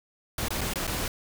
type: noise with dropouts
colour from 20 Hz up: pink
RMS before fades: -30 dBFS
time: 0.38-1.08 s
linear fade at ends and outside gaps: 2 ms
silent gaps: 0.484-0.505 / 0.609-0.613 / 0.736-0.757 / 0.869-0.876 s
effects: none